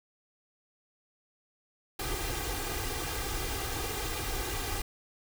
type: noise with comb filter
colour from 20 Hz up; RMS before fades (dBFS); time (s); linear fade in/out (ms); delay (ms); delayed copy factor
pink; -34; 1.99-4.82; 5; 2.5; +0.75
effects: none